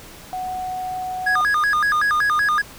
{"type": "tone", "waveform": "sine", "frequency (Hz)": 740, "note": "F#5", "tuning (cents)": 0, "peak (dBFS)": -24, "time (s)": [0.33, 1.41], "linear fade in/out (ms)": 0}
{"type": "tone with vibrato", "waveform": "triangle", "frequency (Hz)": 1424, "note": "F6", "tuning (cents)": 33, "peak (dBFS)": -14, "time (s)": [1.26, 2.62], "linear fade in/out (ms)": 10, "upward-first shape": "square", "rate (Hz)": 5.3, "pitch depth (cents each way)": 270}
{"effects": ["pink hiss -41 dBFS RMS until 2.78 s"]}